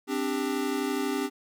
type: chord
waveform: square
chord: C suspended second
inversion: none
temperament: equal with one note detuned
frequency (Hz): 261.6 / 293.7 / 396.3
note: C4 / D4 / G4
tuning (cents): 0 / 0 / +19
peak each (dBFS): -32 / -32 / -32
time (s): 0.07-1.3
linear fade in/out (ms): 50
effects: none